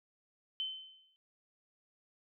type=tone with exponential decay; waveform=sine; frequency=3068 Hz; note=G7; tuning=38 cents flat; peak=-32 dBFS; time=0.6-1.16 s; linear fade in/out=0 ms; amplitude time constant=120 ms; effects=none